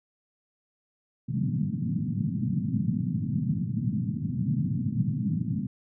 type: band-pass noise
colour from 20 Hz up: pink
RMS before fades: -28 dBFS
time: 1.28-5.67 s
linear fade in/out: 10 ms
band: 110 to 240 Hz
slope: 48 dB/octave
effects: none